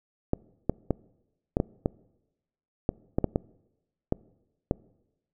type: clicks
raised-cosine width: 2 ms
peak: -10 dBFS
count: 12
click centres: 0.334 / 0.696 / 0.907 / 1.569 / 1.601 / 1.859 / 2.891 / 3.185 / 3.243 / 3.359 / 4.124 / 4.711 s
effects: noise-tail reverb RT60 1.0 s tail -24 dB re dry